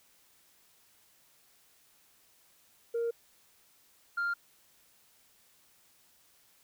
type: tone pair in turn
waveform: sine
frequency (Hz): 466.2 / 1397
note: A#4 / F6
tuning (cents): 0 / 0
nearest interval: octave + perfect fifth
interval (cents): 1900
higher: second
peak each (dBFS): -27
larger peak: neither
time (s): 2.94-3.11 / 4.17-4.34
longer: neither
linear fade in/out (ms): 10
effects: tanh soft clip ceiling -27 dBFS + white hiss -65 dBFS RMS until 6.63 s